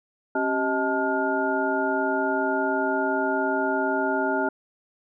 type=tone cluster; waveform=sine; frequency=270.3 / 387.6 / 632 / 874 / 1422 Hz; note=C#4 / G4 / D#5 / A5 / F6; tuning=-44 / -20 / +27 / -12 / +31 cents; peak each=-28 dBFS; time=0.35-4.49 s; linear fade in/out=5 ms; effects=none